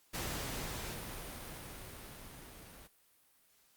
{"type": "noise with level ramp", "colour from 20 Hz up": "pink", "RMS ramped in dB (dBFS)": [-38, -54], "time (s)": [0.13, 2.88], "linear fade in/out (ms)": 20, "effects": ["white hiss -69 dBFS RMS until 3.76 s", "Opus 48 kbps"]}